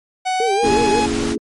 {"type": "tone with pitch glide", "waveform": "45% pulse", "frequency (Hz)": [745, 841.1], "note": ["F#5", "G#5"], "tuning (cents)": [12, 22], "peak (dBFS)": -17, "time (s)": [0.25, 1.07], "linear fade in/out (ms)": 20, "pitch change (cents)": 210, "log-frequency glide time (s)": [0.4, 0.73]}
{"type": "tone with vibrato", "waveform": "sine", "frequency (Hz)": 430.4, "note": "A4", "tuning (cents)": -38, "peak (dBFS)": -17, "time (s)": [0.4, 1], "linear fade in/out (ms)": 2, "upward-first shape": "sine", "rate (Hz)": 5.5, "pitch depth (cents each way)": 170}
{"type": "noise", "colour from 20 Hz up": "pink", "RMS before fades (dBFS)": -25, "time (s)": [0.62, 1.36], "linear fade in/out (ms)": 50}
{"type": "chord", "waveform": "sine", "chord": "A# half-diminished seventh", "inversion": "none", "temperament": "just", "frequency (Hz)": [233.1, 279.7, 335.6, 419.5], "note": ["A#3", "C#4", "E4", "G#4"], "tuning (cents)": [0, 16, 31, 17], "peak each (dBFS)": -24, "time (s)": [0.63, 1.38], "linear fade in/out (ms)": 5}
{"effects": ["low-pass 9000 Hz 12 dB/octave", "MP3 48 kbps"]}